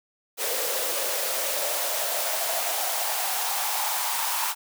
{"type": "noise with high-pass filter sweep", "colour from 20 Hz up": "white", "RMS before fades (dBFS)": -27, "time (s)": [0.37, 4.55], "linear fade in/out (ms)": 50, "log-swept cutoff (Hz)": [470, 930], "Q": 5.2, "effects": []}